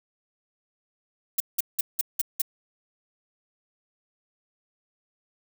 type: noise bursts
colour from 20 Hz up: violet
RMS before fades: -23 dBFS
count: 6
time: 1.38-2.418 s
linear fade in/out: 5 ms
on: 23 ms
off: 180 ms
effects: none